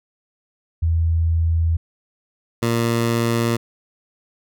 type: tone pair in turn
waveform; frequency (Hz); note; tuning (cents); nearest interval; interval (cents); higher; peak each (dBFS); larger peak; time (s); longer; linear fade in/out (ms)
sine / 15% pulse; 82.4 / 116.53; E2 / A#2; 0 / 0; tritone; 600; second; -15 / -11; second; 0.82-1.77 / 2.62-3.57; neither; 10
effects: none